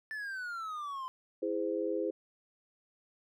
triangle exponential sweep, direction down, 1771 to 1024 Hz, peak -35 dBFS, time 0.11-1.08 s, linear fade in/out 0 ms
sine chord, E augmented, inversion none, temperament just, 329.6 / 412 / 515 Hz, E4 / G#4 / B#4, 0 / -14 / -28 cents, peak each -35 dBFS, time 1.42-2.11 s, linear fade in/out 10 ms
effects none

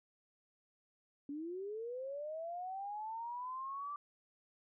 sine linear sweep, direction up, 277.2 to 1174.7 Hz, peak -40 dBFS, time 1.29-3.96 s, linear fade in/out 2 ms, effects none

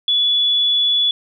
sine tone, 3423 Hz, A7, 48 cents flat, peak -13 dBFS, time 0.08-1.11 s, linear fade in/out 2 ms, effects none

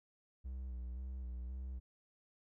triangle tone with vibrato, 62.8 Hz, B1, 30 cents sharp, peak -39 dBFS, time 0.44-1.8 s, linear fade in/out 20 ms, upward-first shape square, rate 1.9 Hz, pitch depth 42 cents each way, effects none

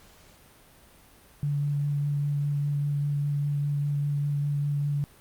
sine tone with vibrato, 144.3 Hz, D3, 30 cents flat, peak -24 dBFS, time 1.43-5.04 s, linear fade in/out 0 ms, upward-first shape sine, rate 5 Hz, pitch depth 11 cents each way, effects pink hiss -55 dBFS RMS until 5.2 s + Opus 48 kbps

